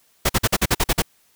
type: noise bursts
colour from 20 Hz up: pink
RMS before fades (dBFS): -17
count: 9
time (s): 0.25-1.022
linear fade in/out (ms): 10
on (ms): 44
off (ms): 47
effects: white hiss -60 dBFS RMS until 1.35 s